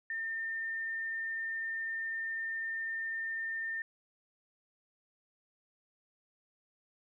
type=tone; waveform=sine; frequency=1808 Hz; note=A6; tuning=47 cents sharp; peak=-34 dBFS; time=0.1-3.82 s; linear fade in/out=2 ms; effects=none